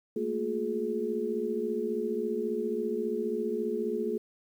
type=tone cluster; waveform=sine; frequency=216.6 / 231.4 / 359.8 / 423.4 Hz; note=A3 / A#3 / F#4 / G#4; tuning=-27 / -13 / -48 / +33 cents; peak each=-39 / -35 / -34 / -31 dBFS; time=0.16-4.18 s; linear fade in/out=5 ms; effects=10-bit